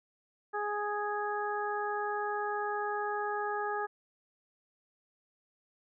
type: harmonic tone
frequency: 415.3 Hz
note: G#4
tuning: in tune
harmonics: 1 / 2 / 3 / 4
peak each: -36 / -35 / -38 / -39 dBFS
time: 0.53-3.87 s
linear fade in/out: 20 ms
effects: none